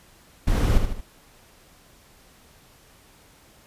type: noise with echo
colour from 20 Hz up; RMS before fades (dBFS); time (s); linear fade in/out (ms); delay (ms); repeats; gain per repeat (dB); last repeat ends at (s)
brown; -18; 0.47-0.78; 5; 76; 3; -6; 1.008
effects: pink hiss -54 dBFS RMS until 3.66 s + resampled to 32000 Hz